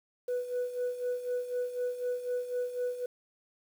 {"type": "tone with tremolo", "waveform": "sine", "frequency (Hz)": 493.9, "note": "B4", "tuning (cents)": 0, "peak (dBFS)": -26, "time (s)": [0.28, 3.06], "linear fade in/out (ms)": 5, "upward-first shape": "sine", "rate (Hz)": 4, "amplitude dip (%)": 75, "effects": ["tanh soft clip ceiling -27 dBFS", "9-bit"]}